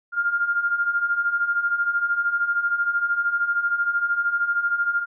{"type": "beating tone pair", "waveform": "sine", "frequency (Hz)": [1395, 1408], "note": ["F6", "F6"], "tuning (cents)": [-2, 14], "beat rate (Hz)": 13, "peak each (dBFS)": [-26, -21], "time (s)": [0.12, 5.06], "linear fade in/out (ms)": 50, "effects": []}